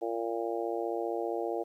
harmonic tone, 115.2 Hz, A#2, 20 cents flat, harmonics 3 / 4 / 5 / 6 / 7, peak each -35 / -35 / -38 / -38 / -40 dBFS, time 0.01-1.64 s, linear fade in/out 20 ms, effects 11-bit

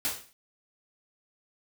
white noise with exponential decay, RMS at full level -26 dBFS, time 0.05-0.33 s, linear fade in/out 0 ms, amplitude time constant 60 ms, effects none

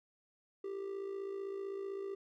triangle tone with amplitude modulation, 392.9 Hz, G4, 4 cents sharp, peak -34 dBFS, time 0.64-2.15 s, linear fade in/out 5 ms, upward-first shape sine, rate 55.7 Hz, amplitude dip 60%, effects none

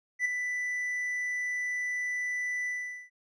triangle tone with ADSR envelope, 1984 Hz, B6, 7 cents sharp, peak -21 dBFS, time 0.19-3.1 s, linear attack 63 ms, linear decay 6 ms, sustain -7 dB, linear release 430 ms, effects resampled to 22050 Hz

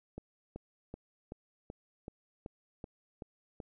click train, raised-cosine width 2 ms, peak -29 dBFS, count 10, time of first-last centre 0.18-3.602 s, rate 2.63 Hz, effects none

